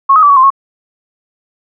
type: tone with pitch steps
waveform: sine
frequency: 1095 / 1263 / 1157 / 1121 / 1044 / 1094 Hz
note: C#6 / D#6 / D6 / C#6 / C6 / C#6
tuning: -22 / +26 / -26 / +19 / -4 / -23 cents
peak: -3 dBFS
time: 0.09-0.504 s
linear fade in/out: 10 ms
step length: 69 ms
effects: none